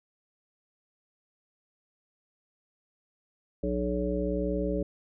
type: harmonic tone with a mistuned harmonic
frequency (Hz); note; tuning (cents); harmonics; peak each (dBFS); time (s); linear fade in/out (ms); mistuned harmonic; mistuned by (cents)
60.7; B1; -29; 1 / 3 / 5 / 7 / 9; -33 / -33 / -33 / -33 / -33; 3.63-4.83; 5; 9; +46
effects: none